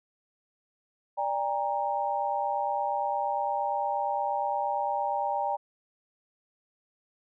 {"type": "chord", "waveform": "sine", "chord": "G minor", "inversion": "second", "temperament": "equal with one note detuned", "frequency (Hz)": [587.3, 803.7, 932.3], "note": ["D5", "G5", "Bb5"], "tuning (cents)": [0, 43, 0], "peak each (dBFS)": [-33, -29, -31], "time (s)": [1.17, 5.57], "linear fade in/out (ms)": 20, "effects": []}